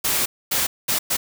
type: noise bursts at uneven times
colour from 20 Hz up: white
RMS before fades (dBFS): -21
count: 4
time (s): 0.04-0.26 / 0.51-0.67 / 0.88-0.99 / 1.1-1.17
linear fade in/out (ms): 10
effects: none